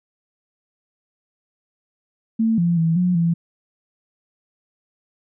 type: tone with pitch steps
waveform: sine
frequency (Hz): 224.2 / 171.6 / 163.8 / 179.6 / 168.2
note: A3 / F3 / E3 / F3 / E3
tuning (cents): +33 / -30 / -11 / +49 / +35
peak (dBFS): -15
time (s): 2.39-3.34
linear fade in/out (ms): 10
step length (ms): 190
effects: none